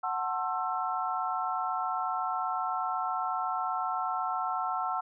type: chord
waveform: sine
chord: F# half-diminished seventh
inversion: none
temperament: just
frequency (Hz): 740 / 888 / 1065.6 / 1332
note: F#5 / A5 / C6 / E6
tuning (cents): 0 / +16 / +31 / +18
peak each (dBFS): -33 / -36 / -36 / -33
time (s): 0.03-5.01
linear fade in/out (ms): 10
effects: none